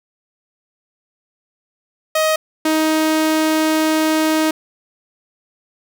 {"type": "tone pair in turn", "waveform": "sawtooth", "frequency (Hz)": [628, 314], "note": ["D#5", "D#4"], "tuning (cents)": [16, 16], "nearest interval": "octave", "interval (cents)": 1200, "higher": "first", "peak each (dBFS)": -10, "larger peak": "neither", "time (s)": [[2.15, 2.36], [2.65, 4.51]], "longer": "second", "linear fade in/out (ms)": 5, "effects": []}